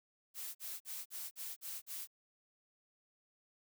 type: noise bursts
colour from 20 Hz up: blue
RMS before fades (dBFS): -44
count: 7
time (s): 0.34-2.074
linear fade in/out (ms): 50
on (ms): 210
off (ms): 44
effects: none